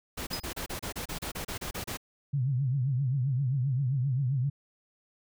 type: noise bursts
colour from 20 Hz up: pink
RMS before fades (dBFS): -36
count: 14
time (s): 0.17-1.973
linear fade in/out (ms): 10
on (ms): 100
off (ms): 31
type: tone with exponential decay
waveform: square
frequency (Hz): 5000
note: D#8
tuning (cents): +8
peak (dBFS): -30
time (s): 0.33-0.48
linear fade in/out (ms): 2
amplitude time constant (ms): 31
type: tone with vibrato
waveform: sine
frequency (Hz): 132.1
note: C3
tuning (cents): +17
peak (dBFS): -25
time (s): 2.33-4.5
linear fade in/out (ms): 10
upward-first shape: triangle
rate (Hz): 7.6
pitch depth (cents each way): 180
effects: none